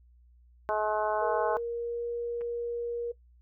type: harmonic tone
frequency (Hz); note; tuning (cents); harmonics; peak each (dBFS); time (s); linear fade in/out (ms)
213.4; G#3; +47; 2 / 3 / 4 / 5 / 6 / 7; -34 / -30 / -32 / -34 / -41 / -38; 0.69-1.57; 0
type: tone with pitch glide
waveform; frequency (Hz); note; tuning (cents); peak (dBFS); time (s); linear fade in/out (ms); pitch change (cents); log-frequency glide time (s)
sine; 469.9 to 473.7; A#4 to A#4; +14 to +28; -30; 1.21-3.12; 10; +14; 1.68-2.07
type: clicks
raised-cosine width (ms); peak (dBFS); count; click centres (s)
0.5; -37; 2; 2.41 / 2.416
effects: noise-tail reverb RT60 0.1 s tail -18 dB re dry + added 60 Hz sine -56 dBFS peak until 3.41 s